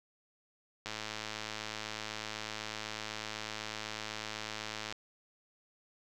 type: click train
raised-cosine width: 0.2 ms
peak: -21 dBFS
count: 440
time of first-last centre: 0.86-4.925 s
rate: 108 Hz
effects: none